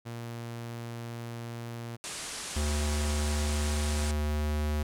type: tone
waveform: sawtooth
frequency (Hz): 117.3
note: A#2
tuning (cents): +11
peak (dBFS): -33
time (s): 0.05-1.97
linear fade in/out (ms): 20
type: low-pass noise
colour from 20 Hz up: white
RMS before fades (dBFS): -39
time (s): 2.04-4.11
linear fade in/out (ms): 0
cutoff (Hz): 9900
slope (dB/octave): 48
type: tone with pitch glide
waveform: square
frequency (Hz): 74.3 to 75.03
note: D2 to D2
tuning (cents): +21 to +38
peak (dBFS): -28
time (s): 2.56-4.83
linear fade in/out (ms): 5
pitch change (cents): +17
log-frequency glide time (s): 3.7-4.64
effects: none